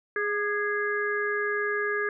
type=harmonic tone with a mistuned harmonic; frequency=414.9 Hz; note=G#4; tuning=2 cents flat; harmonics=1 / 3 / 4 / 5; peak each=-29 / -34 / -28 / -38 dBFS; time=0.16-2.09 s; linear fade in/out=2 ms; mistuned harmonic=3; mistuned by=-38 cents; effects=none